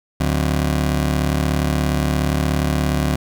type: ring-modulated tone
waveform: 25% pulse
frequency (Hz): 110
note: A2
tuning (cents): 0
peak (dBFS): -10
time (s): 0.2-3.16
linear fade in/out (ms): 5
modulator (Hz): 36.5
effects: none